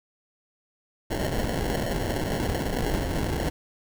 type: noise with sample-and-hold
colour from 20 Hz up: pink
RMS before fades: -27 dBFS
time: 1.1-3.5 s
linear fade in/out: 10 ms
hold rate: 1225 Hz
effects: none

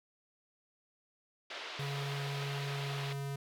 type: band-pass noise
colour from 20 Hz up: white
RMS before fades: -44 dBFS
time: 1.5-3.13 s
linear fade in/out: 5 ms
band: 380 to 4000 Hz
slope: 24 dB/octave
type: tone with pitch glide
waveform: square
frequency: 140.5 to 139.37 Hz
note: C#3 to C#3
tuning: +24 to +10 cents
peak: -37 dBFS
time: 1.79-3.36 s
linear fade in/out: 5 ms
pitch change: -14 cents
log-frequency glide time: 2.7-3.07 s
effects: none

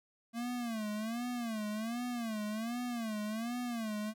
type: tone with vibrato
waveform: square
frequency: 227.4 Hz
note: A#3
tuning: 43 cents flat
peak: -36 dBFS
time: 0.33-4.14 s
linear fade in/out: 50 ms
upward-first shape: sine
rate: 1.3 Hz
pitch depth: 140 cents each way
effects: none

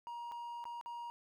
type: tone with dropouts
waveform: triangle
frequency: 947 Hz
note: A#5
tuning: 27 cents sharp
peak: -40 dBFS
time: 0.07-1.1 s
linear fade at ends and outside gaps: 0 ms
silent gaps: 0.315-0.32 / 0.641-0.654 / 0.812-0.86 s
effects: none

